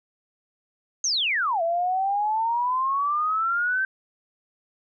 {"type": "exponential two-way sweep", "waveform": "sine", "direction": "down then up", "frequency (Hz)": [6590, 659.3, 1565], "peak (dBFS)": -21, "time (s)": [1.04, 3.85], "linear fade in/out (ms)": 2, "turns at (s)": 1.62, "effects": []}